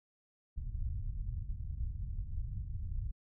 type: low-pass noise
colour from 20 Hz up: pink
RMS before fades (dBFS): -38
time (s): 0.56-3.12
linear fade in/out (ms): 20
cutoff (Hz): 110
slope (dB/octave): 24
effects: none